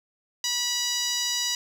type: tone with band-pass filter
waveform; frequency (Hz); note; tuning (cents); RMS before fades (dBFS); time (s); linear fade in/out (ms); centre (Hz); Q
10% pulse; 974; B5; -24; -27; 0.44-1.55; 2; 5800; 1.1
effects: none